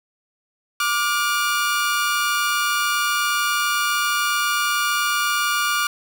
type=tone pair together; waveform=sawtooth; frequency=1174.7 / 1427.4 Hz; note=D6 / F6; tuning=0 / +37 cents; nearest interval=minor third; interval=337 cents; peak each=-18 dBFS; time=0.8-5.87 s; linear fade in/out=2 ms; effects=none